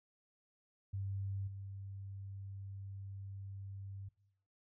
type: tone with level steps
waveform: sine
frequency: 98 Hz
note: G2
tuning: in tune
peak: -37 / -44 dBFS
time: 0.93-4.09 s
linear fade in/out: 10 ms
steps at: 1.47 s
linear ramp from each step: 10 ms
effects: noise-tail reverb RT60 0.8 s tail -21 dB re dry